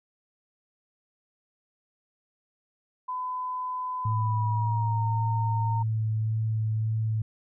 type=tone with pitch glide; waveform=sine; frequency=1008 to 919 Hz; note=B5 to A#5; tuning=+35 to -25 cents; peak=-29 dBFS; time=3.08-5.83 s; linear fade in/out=10 ms; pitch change=-160 cents; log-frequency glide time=4.07-5.06 s
type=tone with vibrato; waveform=sine; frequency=110 Hz; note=A2; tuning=in tune; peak=-24 dBFS; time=4.05-7.22 s; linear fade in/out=5 ms; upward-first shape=sine; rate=1.8 Hz; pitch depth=10 cents each way
effects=none